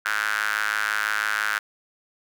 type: tone with high-pass filter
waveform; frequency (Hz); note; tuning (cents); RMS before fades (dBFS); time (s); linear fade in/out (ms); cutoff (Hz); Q
square; 53; G#1; +36; -25; 0.05-1.59; 10; 1500; 6
effects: none